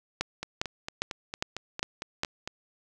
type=two click trains; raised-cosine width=0.2 ms; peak=-10 / -17 dBFS; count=6 / 10; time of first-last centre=0.21-2.234 / 0.43-2.475 s; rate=2.47 / 4.4 Hz; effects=none